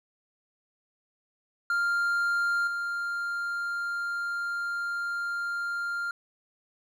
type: tone with level steps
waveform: triangle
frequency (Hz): 1396.9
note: F6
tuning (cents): 0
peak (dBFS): -22 / -27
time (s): 1.7-6.11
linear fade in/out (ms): 2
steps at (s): 2.67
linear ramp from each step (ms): 5
effects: none